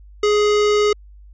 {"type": "tone", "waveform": "square", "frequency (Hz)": 417.6, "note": "G#4", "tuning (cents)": 10, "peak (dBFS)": -14, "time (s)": [0.23, 0.93], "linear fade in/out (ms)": 5, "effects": ["added 50 Hz sine -40 dBFS peak until 1.33 s", "resampled to 16000 Hz"]}